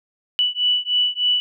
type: beating tone pair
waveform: sine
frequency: 2960 / 2963.3 Hz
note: F#7 / F#7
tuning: 0 / +2 cents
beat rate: 3.3 Hz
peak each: -20 dBFS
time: 0.39-1.4 s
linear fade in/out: 0 ms
effects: none